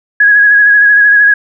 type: tone with vibrato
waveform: sine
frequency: 1664 Hz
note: G#6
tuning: 3 cents sharp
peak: -3 dBFS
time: 0.2-1.34 s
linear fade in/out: 5 ms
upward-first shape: sine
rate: 13 Hz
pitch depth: 31 cents each way
effects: none